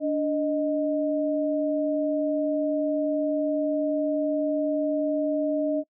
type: tone pair together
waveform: sine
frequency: 291.8 / 620 Hz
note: D4 / D#5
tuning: -11 / -6 cents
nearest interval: octave + minor second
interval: 1305 cents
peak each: -25 dBFS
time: 0-5.84 s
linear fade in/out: 50 ms
effects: noise-tail reverb RT60 0.1 s tail -24 dB re dry